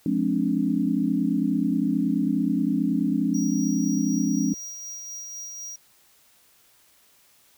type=chord; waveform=sine; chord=D half-diminished seventh; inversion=first; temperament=just; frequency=176.2 / 211.4 / 264.3 / 293.7 Hz; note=F3 / Ab3 / C4 / D4; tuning=+16 / +31 / +18 / 0 cents; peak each=-28 / -26 / -25 / -26 dBFS; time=0.06-4.54 s; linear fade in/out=2 ms
type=tone with tremolo; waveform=square; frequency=5740 Hz; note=F8; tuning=47 cents sharp; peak=-34 dBFS; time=3.34-5.76 s; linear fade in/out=5 ms; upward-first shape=sine; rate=4 Hz; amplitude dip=25%
effects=white hiss -59 dBFS RMS until 7.57 s